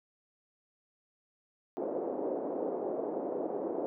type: band-pass noise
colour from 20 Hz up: pink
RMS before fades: -35 dBFS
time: 1.77-3.86 s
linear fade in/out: 0 ms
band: 320 to 630 Hz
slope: 24 dB/octave
effects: none